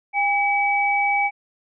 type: tone pair together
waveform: sine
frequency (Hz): 808 / 2284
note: G#5 / D7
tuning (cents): -48 / -49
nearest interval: octave + tritone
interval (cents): 1799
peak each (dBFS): -20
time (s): 0.13-1.31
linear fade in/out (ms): 50
effects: none